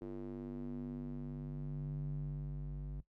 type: tone with band-pass filter sweep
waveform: square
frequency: 49 Hz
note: G1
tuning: in tune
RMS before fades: -42 dBFS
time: 0.01-3.01 s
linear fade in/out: 10 ms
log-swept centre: 340 to 99 Hz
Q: 2.9
effects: noise-tail reverb RT60 0.1 s tail -17 dB re dry